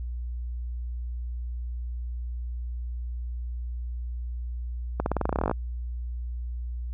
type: accelerating click train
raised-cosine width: 1 ms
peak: -11 dBFS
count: 16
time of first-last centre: 5-5.513 s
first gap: 61 ms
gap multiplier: 0.91
effects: added 60 Hz sine -30 dBFS peak until 6.93 s

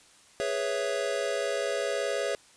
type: chord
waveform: square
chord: C# minor seventh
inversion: second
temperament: equal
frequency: 415.3 / 493.9 / 554.4 / 659.3 Hz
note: G#4 / B4 / C#5 / E5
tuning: 0 / 0 / 0 / 0 cents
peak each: -34 / -36 / -32 / -35 dBFS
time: 0.4-2.35 s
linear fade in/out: 0 ms
effects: white hiss -57 dBFS RMS until 2.56 s + resampled to 22050 Hz

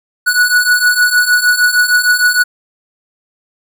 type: beating tone pair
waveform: square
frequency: 1467 / 1473.5 Hz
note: F#6 / F#6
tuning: -15 / -8 cents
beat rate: 6.5 Hz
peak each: -14 / -11 dBFS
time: 0.26-2.44 s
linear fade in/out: 20 ms
effects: none

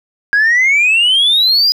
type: exponential sweep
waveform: sine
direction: up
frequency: 1620 to 4978 Hz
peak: -6 dBFS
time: 0.33-1.72 s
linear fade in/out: 0 ms
effects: tanh soft clip ceiling -6 dBFS + 8-bit

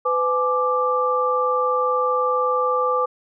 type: tone cluster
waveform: sine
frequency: 503 / 847 / 1178 Hz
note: B4 / G#5 / D6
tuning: +32 / +34 / +5 cents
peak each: -21 / -28 / -20 dBFS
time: 0.05-3.06 s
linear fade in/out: 10 ms
effects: none

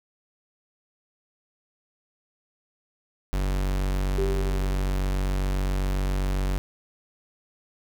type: tone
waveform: 45% pulse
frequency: 47.45 Hz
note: F#1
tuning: 44 cents sharp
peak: -23 dBFS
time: 3.33-6.58 s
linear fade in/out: 0 ms
type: tone with exponential decay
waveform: sine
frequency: 391.7 Hz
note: G4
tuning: 1 cent flat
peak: -23 dBFS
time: 4.18-5.2 s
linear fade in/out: 2 ms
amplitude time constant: 220 ms
effects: none

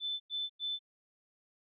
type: tone bursts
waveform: sine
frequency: 3520 Hz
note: A7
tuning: in tune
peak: -33 dBFS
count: 3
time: 0-0.792 s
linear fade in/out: 50 ms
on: 200 ms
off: 96 ms
effects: none

